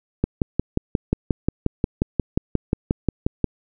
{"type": "click train", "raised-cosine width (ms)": 3, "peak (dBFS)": -5, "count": 19, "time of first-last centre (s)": [0.24, 3.443], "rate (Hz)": 5.62, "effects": []}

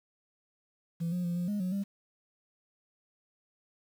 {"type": "tone with pitch steps", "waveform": "sine", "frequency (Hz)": [168.1, 178.5, 173.3, 176.2, 206.3, 183.1, 198.4], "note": ["E3", "F3", "F3", "F3", "G#3", "F#3", "G3"], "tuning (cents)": [34, 38, -13, 16, -11, -18, 21], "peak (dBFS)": -27, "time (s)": [1, 1.84], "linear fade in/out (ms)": 20, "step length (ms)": 120, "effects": ["tanh soft clip ceiling -28 dBFS", "9-bit"]}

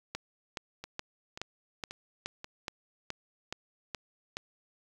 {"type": "two click trains", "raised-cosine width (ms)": 0.2, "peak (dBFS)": [-24, -18], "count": [4, 11], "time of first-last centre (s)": [[0.84, 2.444], [0.15, 4.369]], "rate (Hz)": [1.87, 2.37], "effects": ["8-bit"]}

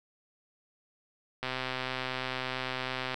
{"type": "click train", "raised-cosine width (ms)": 0.3, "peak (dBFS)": -17, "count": 222, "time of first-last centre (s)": [1.43, 3.143], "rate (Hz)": 129, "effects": []}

